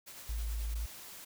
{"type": "noise with tremolo", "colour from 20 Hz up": "white", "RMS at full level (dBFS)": -48, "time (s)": [0.06, 0.75], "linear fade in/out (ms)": 20, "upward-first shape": "sine", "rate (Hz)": 9.3, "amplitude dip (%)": 30}
{"type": "tone", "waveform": "sine", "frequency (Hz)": 55, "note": "A1", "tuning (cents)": 0, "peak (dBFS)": -33, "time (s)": [0.29, 0.86], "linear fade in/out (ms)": 5}
{"type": "noise", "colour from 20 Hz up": "white", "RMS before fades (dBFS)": -49, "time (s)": [0.75, 1.25], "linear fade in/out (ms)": 10}
{"effects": []}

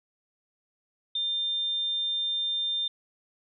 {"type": "tone", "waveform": "sine", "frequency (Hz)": 3600, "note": "A7", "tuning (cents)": 39, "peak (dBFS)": -26, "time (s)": [1.15, 2.88], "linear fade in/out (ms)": 5, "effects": []}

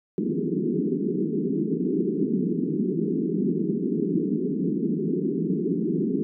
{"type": "band-pass noise", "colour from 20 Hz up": "pink", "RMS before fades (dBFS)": -25, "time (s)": [0.18, 6.23], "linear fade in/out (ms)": 0, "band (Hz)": [160, 420], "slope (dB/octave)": 96, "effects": []}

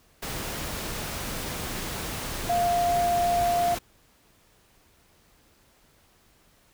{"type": "tone in noise", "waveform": "sine", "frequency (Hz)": 698.5, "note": "F5", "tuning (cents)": 0, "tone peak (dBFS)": -21, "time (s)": [2.49, 3.75], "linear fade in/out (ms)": 10, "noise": "pink", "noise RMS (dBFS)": -33, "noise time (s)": [0.22, 3.79], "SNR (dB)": 9, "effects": ["pink hiss -61 dBFS RMS until 6.73 s"]}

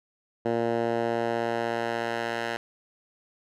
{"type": "tone with band-pass filter sweep", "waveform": "10% pulse", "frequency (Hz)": 116.54, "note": "A#2", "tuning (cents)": 0, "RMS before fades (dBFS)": -28, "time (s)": [0.45, 2.57], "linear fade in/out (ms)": 5, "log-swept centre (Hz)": [460, 1600], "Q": 0.78, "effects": []}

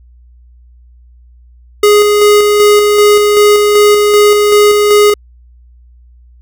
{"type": "tone with tremolo", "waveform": "square", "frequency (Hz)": 415.3, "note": "G#4", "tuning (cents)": 0, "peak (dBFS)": -4, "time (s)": [1.83, 5.14], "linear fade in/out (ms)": 5, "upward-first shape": "square", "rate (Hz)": 2.6, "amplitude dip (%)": 30, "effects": ["added 60 Hz sine -38 dBFS peak until 6.41 s"]}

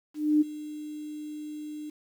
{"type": "tone with ADSR envelope", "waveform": "sine", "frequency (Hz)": 301.7, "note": "D4", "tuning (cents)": 47, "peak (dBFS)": -17, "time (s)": [0.14, 1.9], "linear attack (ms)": 270, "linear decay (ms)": 21, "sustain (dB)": -18, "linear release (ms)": 6, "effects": ["9-bit"]}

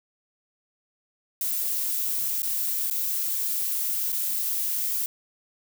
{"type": "noise with dropouts", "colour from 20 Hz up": "violet", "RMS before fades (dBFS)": -27, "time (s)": [1.41, 5.06], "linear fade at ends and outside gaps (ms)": 2, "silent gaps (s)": [[2.421, 2.43], [2.901, 2.909], [4.121, 4.126]], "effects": []}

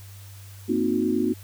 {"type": "chord", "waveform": "sine", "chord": "C half-diminished seventh", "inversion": "third", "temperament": "equal with one note detuned", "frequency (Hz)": [233.1, 261.6, 311.1, 364.5], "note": ["Bb3", "C4", "Eb4", "Gb4"], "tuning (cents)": [0, 0, 0, -26], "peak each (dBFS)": -26, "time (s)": [0.68, 1.34], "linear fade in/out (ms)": 20, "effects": ["added 98 Hz sine -41 dBFS peak until 1.43 s", "white hiss -50 dBFS RMS until 1.43 s"]}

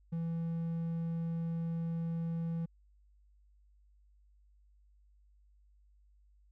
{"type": "tone", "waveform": "triangle", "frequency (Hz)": 166, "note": "E3", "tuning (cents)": 12, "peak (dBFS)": -31, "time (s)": [0.12, 2.66], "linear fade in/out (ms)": 10, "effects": ["added 50 Hz sine -62 dBFS peak until 6.51 s"]}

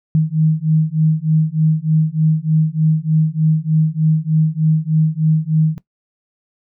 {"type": "beating tone pair", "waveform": "sine", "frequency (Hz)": [155.56, 158.86], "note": ["D#3", "D#3"], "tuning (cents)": [0, 36], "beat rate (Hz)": 3.3, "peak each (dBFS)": -15, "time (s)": [0.15, 5.78], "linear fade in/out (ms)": 0, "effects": ["noise-tail reverb RT60 0.1 s tail -17 dB re dry"]}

